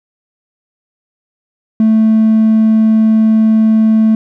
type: tone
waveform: triangle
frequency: 220 Hz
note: A3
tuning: in tune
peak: -3 dBFS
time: 1.8-4.15 s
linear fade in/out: 2 ms
effects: tanh soft clip ceiling -1 dBFS

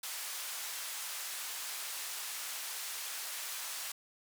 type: band-pass noise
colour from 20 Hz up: white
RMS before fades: -41 dBFS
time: 0.03-3.92 s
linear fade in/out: 5 ms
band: 830 to 13000 Hz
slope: 12 dB/octave
effects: none

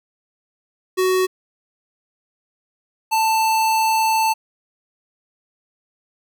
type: tone pair in turn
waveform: square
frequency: 372.2 / 885.2 Hz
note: F#4 / A5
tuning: +10 / +10 cents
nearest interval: octave + minor third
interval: 1500 cents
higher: second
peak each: -16 dBFS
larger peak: neither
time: 0.97-1.27 / 3.11-4.34 s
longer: second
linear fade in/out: 20 ms
effects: none

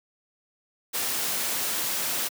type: noise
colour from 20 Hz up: white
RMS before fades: -28 dBFS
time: 0.93-2.29 s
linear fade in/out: 20 ms
effects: high-pass 150 Hz 12 dB/octave

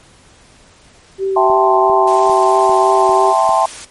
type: tone with vibrato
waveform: sine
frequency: 383.6 Hz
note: G4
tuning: 37 cents flat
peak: -14 dBFS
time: 1.18-3.34 s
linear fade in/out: 50 ms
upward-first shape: sine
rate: 3 Hz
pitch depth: 18 cents each way
type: chord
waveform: sine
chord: A minor seventh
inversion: second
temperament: equal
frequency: 659.3 / 784 / 880 / 1046.5 Hz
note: E5 / G5 / A5 / C6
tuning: 0 / 0 / 0 / 0 cents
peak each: -15 dBFS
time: 1.36-3.66 s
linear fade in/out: 5 ms
type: click train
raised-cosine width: 2 ms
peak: -18 dBFS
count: 6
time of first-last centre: 1.5-3.492 s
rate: 2.51 Hz
type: high-pass noise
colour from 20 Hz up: white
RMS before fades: -31 dBFS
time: 2.07-3.85 s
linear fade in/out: 5 ms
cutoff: 260 Hz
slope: 12 dB/octave
effects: pink hiss -46 dBFS RMS until 3.9 s + MP3 48 kbps

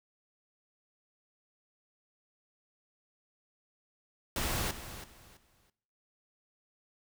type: noise with echo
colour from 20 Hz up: pink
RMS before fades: -33 dBFS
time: 4.36-4.71 s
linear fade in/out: 2 ms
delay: 330 ms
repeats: 3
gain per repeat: -12 dB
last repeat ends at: 5.7 s
effects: noise-tail reverb RT60 0.7 s tail -19 dB re dry

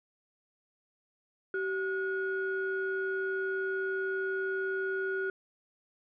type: tone pair together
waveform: sine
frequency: 383.6 / 1448.3 Hz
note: G4 / F#6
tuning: -37 / -37 cents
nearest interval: octave + major seventh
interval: 2300 cents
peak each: -31 / -33 dBFS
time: 1.54-5.3 s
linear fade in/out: 2 ms
effects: tanh soft clip ceiling -23 dBFS

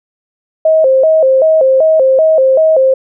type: tone with vibrato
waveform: sine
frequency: 579 Hz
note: D5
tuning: 25 cents flat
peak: -5 dBFS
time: 0.65-2.94 s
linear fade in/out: 5 ms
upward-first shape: square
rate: 2.6 Hz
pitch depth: 160 cents each way
effects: none

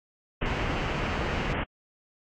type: low-pass noise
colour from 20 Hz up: pink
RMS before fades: -29 dBFS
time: 0.41-1.64 s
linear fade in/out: 10 ms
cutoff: 3100 Hz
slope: 96 dB/octave
type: click train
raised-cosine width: 0.2 ms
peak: -26 dBFS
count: 193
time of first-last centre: 0.46-1.527 s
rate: 180 Hz
effects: AAC 64 kbps

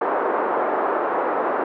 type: band-pass noise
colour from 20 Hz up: pink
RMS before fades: -22 dBFS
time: 0.01-1.64 s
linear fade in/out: 5 ms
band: 370 to 1300 Hz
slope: 24 dB/octave
effects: none

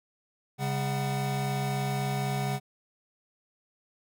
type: tone cluster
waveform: square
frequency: 136.5 / 200.5 / 747 Hz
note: C#3 / G3 / F#5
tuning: -26 / +39 / +16 cents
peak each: -30 / -37 / -35 dBFS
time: 0.58-2.6 s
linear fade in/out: 50 ms
effects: none

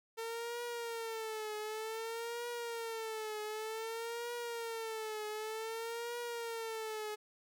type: tone with vibrato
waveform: sawtooth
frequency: 451 Hz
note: A4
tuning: 43 cents sharp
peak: -35 dBFS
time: 0.17-7.16 s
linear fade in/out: 20 ms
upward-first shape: triangle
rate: 0.54 Hz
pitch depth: 110 cents each way
effects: none

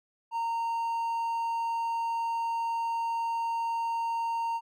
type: tone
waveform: triangle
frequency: 922 Hz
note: A#5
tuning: 19 cents flat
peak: -26 dBFS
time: 0.31-4.61 s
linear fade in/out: 50 ms
effects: none

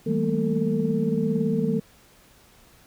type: tone cluster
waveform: sine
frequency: 160.8 / 194.8 / 216.3 / 234 / 449.2 Hz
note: E3 / G3 / A3 / A#3 / A4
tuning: -43 / -11 / -29 / +7 / +36 cents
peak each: -27 dBFS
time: 0.06-1.8 s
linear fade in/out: 10 ms
effects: tanh soft clip ceiling -9 dBFS + pink hiss -55 dBFS RMS until 2.86 s

